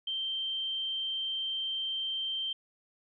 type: tone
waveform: sine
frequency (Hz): 3136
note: G7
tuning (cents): 0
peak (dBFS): -31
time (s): 0.07-2.53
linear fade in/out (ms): 5
effects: none